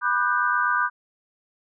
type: chord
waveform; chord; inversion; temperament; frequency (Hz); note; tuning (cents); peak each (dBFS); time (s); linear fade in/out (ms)
sine; G major seventh; first; equal with one note detuned; 987.8 / 1201.4 / 1480 / 1568; B5 / D6 / F#6 / G6; 0 / +39 / 0 / 0; -26 / -24 / -25 / -25; 0.01-0.9; 50
effects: none